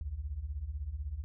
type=beating tone pair; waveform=sine; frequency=60.6 / 76.6 Hz; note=B1 / D#2; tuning=-32 / -27 cents; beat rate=16 Hz; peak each=-40 / -37 dBFS; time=0.01-1.24 s; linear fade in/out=0 ms; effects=none